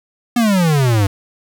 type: exponential sweep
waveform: square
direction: down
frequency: 246.9 to 95.5 Hz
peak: -12 dBFS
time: 0.36-1.07 s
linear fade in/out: 5 ms
effects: 7-bit